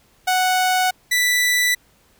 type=tone pair in turn; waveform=sawtooth; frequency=740 / 1975.6 Hz; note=F#5 / B6; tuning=0 / 0 cents; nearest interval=octave + perfect fourth; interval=1700 cents; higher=second; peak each=-12 / -12 dBFS; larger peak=neither; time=0.27-0.91 / 1.11-1.75 s; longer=neither; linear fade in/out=10 ms; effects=pink hiss -57 dBFS RMS until 2.19 s